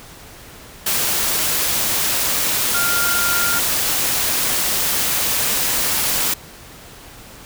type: tone in noise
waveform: sine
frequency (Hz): 1400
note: F6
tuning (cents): +4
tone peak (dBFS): -20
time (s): 2.74-3.59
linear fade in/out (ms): 5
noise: white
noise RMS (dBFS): -19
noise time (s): 0.86-6.34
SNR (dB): -4
effects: pink hiss -40 dBFS RMS until 7.45 s